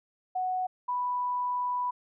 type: tone pair in turn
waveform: sine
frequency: 740 / 987.8 Hz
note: F#5 / B5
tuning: 0 / 0 cents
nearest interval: perfect fourth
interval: 500 cents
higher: second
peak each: -27 dBFS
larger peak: neither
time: 0.35-0.67 / 0.88-1.91 s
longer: second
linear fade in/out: 10 ms
effects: none